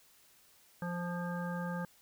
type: harmonic tone with a mistuned harmonic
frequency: 174.61 Hz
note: F3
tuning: in tune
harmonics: 1 / 3 / 5 / 7 / 9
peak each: -36 / -43 / -45 / -47 / -45 dBFS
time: 0.82-1.85 s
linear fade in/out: 2 ms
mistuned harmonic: 9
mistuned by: +27 cents
effects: white hiss -64 dBFS RMS until 2.01 s